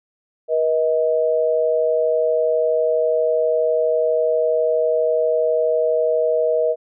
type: tone pair together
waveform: sine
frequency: 480 / 632.2 Hz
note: B4 / D#5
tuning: -49 / +27 cents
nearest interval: perfect fourth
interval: 476 cents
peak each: -18 dBFS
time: 0.48-6.76 s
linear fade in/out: 50 ms
effects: none